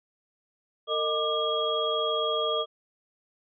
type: tone cluster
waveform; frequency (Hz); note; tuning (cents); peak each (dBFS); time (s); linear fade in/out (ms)
sine; 454.3 / 620 / 1193 / 3296; A#4 / D#5 / D6 / G#7; -45 / -6 / +27 / -14; -30; 0.87-2.66; 50
effects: none